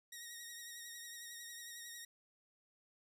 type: tone with vibrato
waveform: 10% pulse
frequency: 1880 Hz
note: A#6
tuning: 14 cents sharp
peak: -39 dBFS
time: 0.12-2.05 s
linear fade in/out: 5 ms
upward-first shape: triangle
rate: 11 Hz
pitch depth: 41 cents each way
effects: none